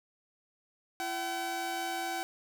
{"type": "tone pair together", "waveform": "sawtooth", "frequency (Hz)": [338.2, 761.4], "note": ["E4", "F#5"], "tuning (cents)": [44, 49], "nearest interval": "octave + major second", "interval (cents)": 1405, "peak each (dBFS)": [-36, -30], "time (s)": [1, 2.23], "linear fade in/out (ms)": 0, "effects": ["10-bit"]}